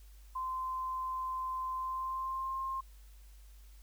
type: tone with pitch glide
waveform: sine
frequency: 1036 to 1062.1 Hz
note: C6 to C6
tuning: -17 to +26 cents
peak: -34 dBFS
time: 0.35-2.81 s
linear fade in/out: 10 ms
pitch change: +43 cents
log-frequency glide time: 1.75-2.6 s
effects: added 50 Hz sine -52 dBFS peak until 3.82 s + white hiss -66 dBFS RMS until 3.82 s